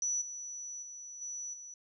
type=tone with level steps; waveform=sine; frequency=5920 Hz; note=F#8; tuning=in tune; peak=-30 / -40 / -44 / -38 / -45 dBFS; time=0.02-1.74 s; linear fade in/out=2 ms; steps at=0.21 / 0.82 / 1.21 / 1.53 s; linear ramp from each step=10 ms; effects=none